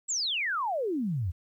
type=exponential sweep; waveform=sine; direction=down; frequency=7940 to 78.3 Hz; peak=-27 dBFS; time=0.08-1.32 s; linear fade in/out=20 ms; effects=11-bit